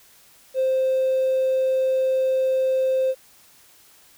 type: tone with hard clipping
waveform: triangle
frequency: 523.3 Hz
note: C5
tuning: in tune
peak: -18 dBFS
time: 0.54-3.15 s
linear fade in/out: 50 ms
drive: 3 dB
effects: white hiss -53 dBFS RMS until 4.17 s